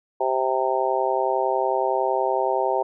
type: harmonic tone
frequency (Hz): 130.81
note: C3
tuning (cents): 0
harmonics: 3 / 4 / 5 / 6 / 7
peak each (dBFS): -26 / -26 / -26 / -26 / -26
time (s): 0.2-2.83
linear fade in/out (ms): 10
effects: none